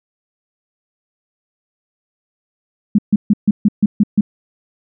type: tone bursts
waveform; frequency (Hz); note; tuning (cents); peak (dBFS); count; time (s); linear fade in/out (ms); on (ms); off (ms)
sine; 207.7; G#3; 0; -7; 8; 2.95-4.21; 5; 35; 140
effects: none